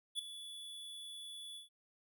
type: tone with ADSR envelope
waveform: square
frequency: 3435 Hz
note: A7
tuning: 42 cents flat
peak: -34 dBFS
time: 0.15-1.69 s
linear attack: 41 ms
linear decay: 4 ms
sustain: -13 dB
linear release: 130 ms
effects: none